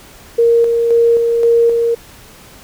sine tone with tremolo, 466.2 Hz, A#4, in tune, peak -7 dBFS, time 0.38-1.95 s, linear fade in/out 10 ms, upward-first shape square, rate 1.9 Hz, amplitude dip 35%, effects pink hiss -40 dBFS RMS until 2.63 s

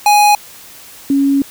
square / sine tone pair in turn, 830.6 / 277.2 Hz, G#5 / C#4, 0 / 0 cents, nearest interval octave + perfect fifth, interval 1900 cents, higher first, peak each -7 / -9 dBFS, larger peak first, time 0.06-0.35 / 1.1-1.42 s, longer second, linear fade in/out 2 ms, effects white hiss -37 dBFS RMS until 1.5 s

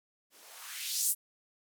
violet noise with band-pass filter sweep, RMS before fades -35 dBFS, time 0.3-1.15 s, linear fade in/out 50 ms, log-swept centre 240 to 11000 Hz, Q 1.8, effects none

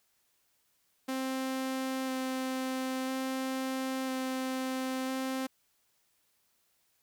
sawtooth tone with vibrato, 261.6 Hz, C4, in tune, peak -28 dBFS, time 1.08-5.47 s, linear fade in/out 10 ms, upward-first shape square, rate 0.5 Hz, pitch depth 8 cents each way, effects white hiss -73 dBFS RMS until 7.02 s

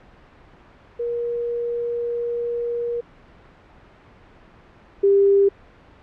sine tone pair in turn, 474.5 / 397.3 Hz, A#4 / G4, +31 / +23 cents, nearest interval minor third, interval 308 cents, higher first, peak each -22 / -12 dBFS, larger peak second, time 0.99-3.01 / 5.03-5.49 s, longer first, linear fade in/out 10 ms, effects pink hiss -49 dBFS RMS until 6.02 s + low-pass 2000 Hz 12 dB/octave

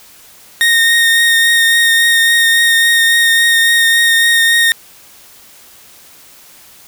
30% pulse tone with vibrato, 1849 Hz, A#6, 15 cents flat, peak -5 dBFS, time 0.61-4.72 s, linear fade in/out 0 ms, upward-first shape triangle, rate 3.6 Hz, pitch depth 16 cents each way, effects white hiss -41 dBFS RMS until 6.87 s

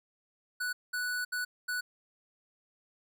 square tone bursts at uneven times, 1480 Hz, F#6, in tune, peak -32 dBFS, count 4, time 0.6-0.73 / 0.93-1.25 / 1.32-1.45 / 1.68-1.81 s, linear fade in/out 10 ms, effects none

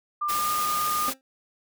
sine tone with pitch glide, 1195 to 1216.6 Hz, D6 to D#6, +30 to -39 cents, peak -24 dBFS, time 0.21-1.1 s, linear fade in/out 10 ms, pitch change +31 cents, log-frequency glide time 0.32-0.53 s
white noise, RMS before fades -31 dBFS, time 0.28-1.14 s, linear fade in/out 20 ms
25% pulse tone with exponential decay, 265.1 Hz, C4, 23 cents sharp, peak -26 dBFS, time 1.08-1.21 s, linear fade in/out 1 ms, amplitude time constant 27 ms
effects none

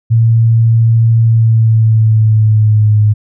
sine tone with pitch glide, 114.2 to 105.94 Hz, A#2 to G#2, -35 to +35 cents, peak -5 dBFS, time 0.1-3.14 s, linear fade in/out 20 ms, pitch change -130 cents, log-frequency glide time 1.21-3.01 s, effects none

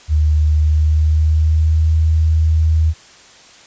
sine tone with pitch glide, 76.3 to 79.36 Hz, D#2 to D#2, -33 to +35 cents, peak -10 dBFS, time 0.08-2.94 s, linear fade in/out 50 ms, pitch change +68 cents, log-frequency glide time 0.53-1.91 s, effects white hiss -43 dBFS RMS until 3.66 s + resampled to 16000 Hz

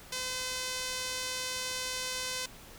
sawtooth tone with band-pass filter, 510 Hz, C5, 44 cents flat, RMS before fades -36 dBFS, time 0.12-2.46 s, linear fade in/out 5 ms, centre 5700 Hz, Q 0.93, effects pink hiss -51 dBFS RMS until 2.78 s

